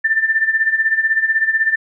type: tone with tremolo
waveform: sine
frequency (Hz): 1781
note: A6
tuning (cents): +21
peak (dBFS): -10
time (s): 0.04-1.76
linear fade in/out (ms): 10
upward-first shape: sine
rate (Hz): 16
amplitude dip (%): 75
effects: none